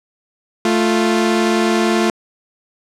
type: tone pair together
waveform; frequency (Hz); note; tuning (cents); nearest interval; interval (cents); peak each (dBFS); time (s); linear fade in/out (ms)
sawtooth; 220 / 349.2; A3 / F4; 0 / 0; minor sixth; 800; -12; 0.65-2.1; 2
effects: low-pass 8000 Hz 12 dB/octave